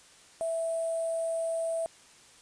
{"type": "tone with sample-and-hold", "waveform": "sine", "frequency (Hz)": 659.3, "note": "E5", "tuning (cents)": 0, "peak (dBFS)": -28, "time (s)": [0.41, 1.86], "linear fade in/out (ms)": 0, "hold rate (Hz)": 8820, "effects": ["white hiss -56 dBFS RMS until 2.41 s", "resampled to 22050 Hz"]}